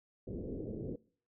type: low-pass noise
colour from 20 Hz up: white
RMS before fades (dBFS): -41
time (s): 0.27-0.96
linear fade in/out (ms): 5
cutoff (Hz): 490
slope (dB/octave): 48
effects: noise-tail reverb RT60 0.5 s tail -23 dB re dry